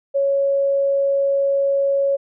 sine tone, 554.4 Hz, C#5, in tune, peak -15 dBFS, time 0.14-2.17 s, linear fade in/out 20 ms, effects none

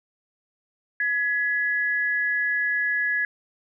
sine tone pair together, 1683.7 / 1975.5 Hz, G#6 / B6, +23 / 0 cents, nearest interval minor third, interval 277 cents, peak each -22 / -28 dBFS, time 1-3.25 s, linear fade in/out 2 ms, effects none

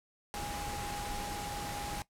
sine tone in noise, 821 Hz, G#5, 20 cents flat, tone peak -40 dBFS, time 0.34-2.02 s, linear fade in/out 0 ms, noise pink, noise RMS -40 dBFS, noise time 0.34-2.02 s, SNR -3 dB, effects noise-tail reverb RT60 0.1 s tail -17 dB re dry + low-pass 12000 Hz 12 dB/octave

